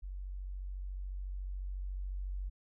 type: tone with level ramp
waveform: sine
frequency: 47 Hz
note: F#1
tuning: 28 cents sharp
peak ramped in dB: -39 to -35 dBFS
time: 0.02-2.5 s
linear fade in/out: 20 ms
effects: none